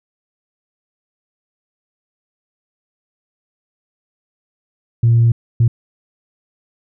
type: tone bursts at uneven times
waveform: sine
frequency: 116.54 Hz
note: A#2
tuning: in tune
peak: -7 dBFS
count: 2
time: 5.03-5.32 / 5.6-5.68 s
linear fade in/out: 5 ms
effects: tanh soft clip ceiling -5 dBFS